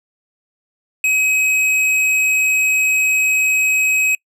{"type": "tone with tanh clipping", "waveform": "sine", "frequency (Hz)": 2541, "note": "D#7", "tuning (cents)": 36, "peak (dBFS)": -14, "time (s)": [1.04, 4.15], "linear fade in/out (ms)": 2, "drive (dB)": 18, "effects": ["noise-tail reverb RT60 0.1 s tail -26 dB re dry", "low-pass 12000 Hz 12 dB/octave"]}